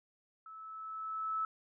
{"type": "tone with level ramp", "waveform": "sine", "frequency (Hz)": 1305, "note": "E6", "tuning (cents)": -18, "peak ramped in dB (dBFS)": [-48, -31], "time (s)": [0.46, 1.45], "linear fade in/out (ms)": 2, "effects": []}